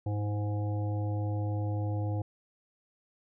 harmonic tone with a mistuned harmonic, 103.5 Hz, G#2, 5 cents flat, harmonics 1 / 3 / 5 / 7 / 8, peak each -29 / -39 / -42 / -45 / -47 dBFS, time 0.06-2.22 s, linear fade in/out 5 ms, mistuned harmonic 3, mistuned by +39 cents, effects none

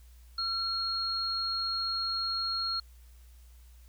sine tone pair together, 1357 / 4286 Hz, E6 / C8, +50 / +41 cents, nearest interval octave + minor sixth, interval 1991 cents, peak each -36 / -30 dBFS, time 0.38-2.8 s, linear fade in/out 5 ms, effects added 60 Hz sine -51 dBFS peak until 3.88 s + white hiss -65 dBFS RMS until 3.88 s

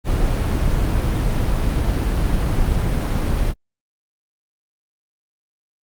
brown noise, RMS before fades -18 dBFS, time 0.04-3.54 s, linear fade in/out 50 ms, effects Opus 32 kbps

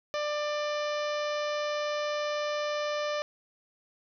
harmonic tone with a mistuned harmonic, 594 Hz, D5, 20 cents sharp, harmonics 1 / 2 / 3 / 4 / 5 / 6 / 7 / 8 / 9 / 10, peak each -30 / -36 / -40 / -42 / -44 / -46 / -47 / -48 / -49 / -50 dBFS, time 0.14-3.22 s, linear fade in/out 0 ms, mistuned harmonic 8, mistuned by +28 cents, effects none

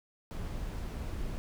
brown noise, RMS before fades -37 dBFS, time 0.31-1.38 s, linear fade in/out 0 ms, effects none

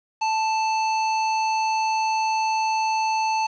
square tone, 880 Hz, A5, in tune, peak -21 dBFS, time 0.21-3.47 s, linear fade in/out 10 ms, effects resampled to 16000 Hz + 8-bit

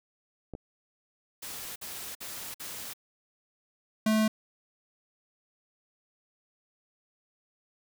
clicks, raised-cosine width 2 ms, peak -26 dBFS, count 2, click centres 0.537 / 0.551 s
white noise bursts, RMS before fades -40 dBFS, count 4, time 1.42-2.936 s, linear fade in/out 10 ms, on 340 ms, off 52 ms
square tone, 217.4 Hz, A3, 21 cents flat, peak -23 dBFS, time 4.06-4.28 s, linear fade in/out 5 ms
effects none

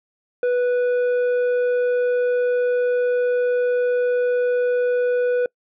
triangle tone with tanh clipping, 492.3 Hz, B4, 6 cents flat, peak -18 dBFS, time 0.43-5.46 s, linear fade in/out 2 ms, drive 11 dB, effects noise-tail reverb RT60 0.1 s tail -26 dB re dry

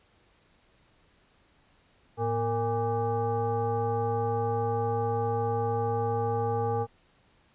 sine tone with frequency modulation, 462.4 Hz, A#4, 14 cents flat, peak -25 dBFS, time 2.17-6.87 s, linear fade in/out 50 ms, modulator 354 Hz, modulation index 1.3, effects pink hiss -64 dBFS RMS until 7.54 s + resampled to 8000 Hz

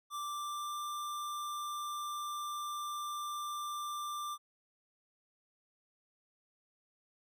square tone with pitch glide, 1174.7 to 1184.2 Hz, D6 to D6, 0 to +14 cents, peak -38 dBFS, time 0.1-4.38 s, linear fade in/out 50 ms, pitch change +14 cents, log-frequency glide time 0.26-0.77 s, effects none

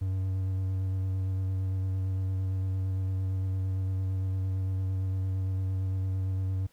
triangle tone with vibrato, 94.6 Hz, F#2, 39 cents sharp, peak -25 dBFS, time 0.01-6.67 s, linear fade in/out 10 ms, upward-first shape square, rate 8.8 Hz, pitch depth 12 cents each way, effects pink hiss -65 dBFS RMS until 6.72 s

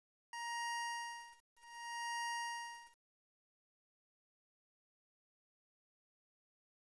25% pulse tone with tremolo, 940 Hz, A#5, 14 cents sharp, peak -35 dBFS, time 0.33-3.06 s, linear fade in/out 2 ms, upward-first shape sine, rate 0.65 Hz, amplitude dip 100%, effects resampled to 22050 Hz + 11-bit

